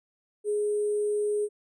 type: tone with sample-and-hold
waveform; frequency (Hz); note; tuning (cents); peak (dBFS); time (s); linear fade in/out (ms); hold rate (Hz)
sine; 416.9; G#4; +7; -24; 0.44-1.49; 50; 8820
effects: resampled to 22050 Hz